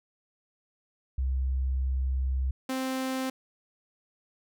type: tone pair in turn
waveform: sine / sawtooth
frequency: 65.41 / 261.6 Hz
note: C2 / C4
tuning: 0 / 0 cents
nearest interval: 2 octaves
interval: 2400 cents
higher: second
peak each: -25 dBFS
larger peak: neither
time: 1.18-2.51 / 2.69-3.3 s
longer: first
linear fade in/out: 5 ms
effects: none